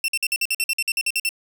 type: tone bursts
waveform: sawtooth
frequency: 2700 Hz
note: E7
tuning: 41 cents sharp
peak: -16 dBFS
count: 14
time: 0.04-1.291 s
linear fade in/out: 2 ms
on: 42 ms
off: 51 ms
effects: none